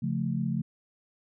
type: chord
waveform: sine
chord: Db augmented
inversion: none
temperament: equal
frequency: 138.59 / 174.61 / 220 Hz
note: Db3 / F3 / A3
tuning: 0 / 0 / 0 cents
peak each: -31 dBFS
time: 0.02-0.62 s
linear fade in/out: 10 ms
effects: none